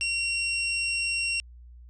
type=tone; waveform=sawtooth; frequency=2743 Hz; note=F7; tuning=32 cents flat; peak=-22 dBFS; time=0.01-1.4 s; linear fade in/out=0 ms; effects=added 60 Hz sine -45 dBFS peak until 1.89 s + resampled to 22050 Hz